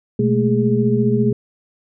sine tone cluster, 124.5 / 210.3 / 225 / 412.8 Hz, B2 / G#3 / A3 / G#4, +14 / +22 / +39 / -10 cents, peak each -19 dBFS, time 0.19-1.33 s, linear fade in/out 5 ms, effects none

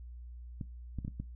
clicks, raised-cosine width 5 ms, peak -25 dBFS, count 5, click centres 0.612 / 0.987 / 1.049 / 1.08 / 1.2 s, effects noise-tail reverb RT60 0.2 s tail -18 dB re dry + added 60 Hz sine -44 dBFS peak until 1.35 s

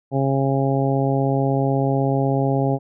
harmonic tone, 136.2 Hz, C#3, 30 cents flat, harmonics 1 / 2 / 3 / 4 / 5 / 6, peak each -20 / -23 / -25 / -26 / -27 / -28 dBFS, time 0.11-2.79 s, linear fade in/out 50 ms, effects none

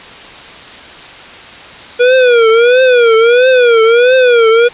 square tone with vibrato, 480.6 Hz, B4, 47 cents flat, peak -5 dBFS, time 1.99-4.69 s, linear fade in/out 20 ms, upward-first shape triangle, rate 1.5 Hz, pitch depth 150 cents each way, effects white hiss -31 dBFS RMS until 4.73 s + resampled to 8000 Hz

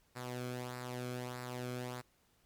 sawtooth tone with flanger, 124.4 Hz, B2, 13 cents sharp, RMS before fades -42 dBFS, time 0.15-2.02 s, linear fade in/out 20 ms, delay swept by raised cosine 0.31 to 1.09 ms, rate 1.6 Hz, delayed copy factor -0.6, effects pink hiss -72 dBFS RMS until 2.45 s + MP3 96 kbps

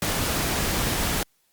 pink noise, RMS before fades -25 dBFS, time 0.02-1.23 s, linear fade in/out 2 ms, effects white hiss -67 dBFS RMS until 1.52 s + Opus 48 kbps

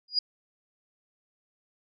sine tone with exponential growth, 4881 Hz, D#8, 34 cents flat, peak -18 dBFS, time 0.08-0.19 s, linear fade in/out 5 ms, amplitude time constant 22 ms, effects none

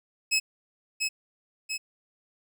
20% pulse tone with echo, 2578 Hz, E7, 39 cents flat, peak -17 dBFS, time 0.31-0.4 s, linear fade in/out 20 ms, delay 690 ms, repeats 2, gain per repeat -4 dB, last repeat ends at 1.78 s, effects none

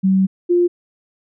sine tone pair in turn, 190.7 / 351 Hz, G3 / F4, -47 / +9 cents, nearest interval major seventh, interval 1056 cents, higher second, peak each -11 dBFS, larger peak neither, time 0.03-0.27 / 0.49-0.68 s, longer first, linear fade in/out 20 ms, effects none

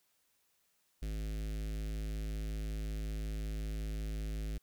square tone with notch filter, 52.7 Hz, G#1, 26 cents sharp, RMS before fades -38 dBFS, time 1.02-4.58 s, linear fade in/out 5 ms, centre 960 Hz, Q 0.61, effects white hiss -75 dBFS RMS until 4.62 s

